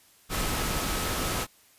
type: tone in noise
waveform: sine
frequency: 1284 Hz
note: E6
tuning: 46 cents flat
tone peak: -39 dBFS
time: 0.29-1.47 s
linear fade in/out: 50 ms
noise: pink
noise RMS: -29 dBFS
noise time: 0.29-1.47 s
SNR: -13 dB
effects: white hiss -59 dBFS RMS until 1.78 s + resampled to 32000 Hz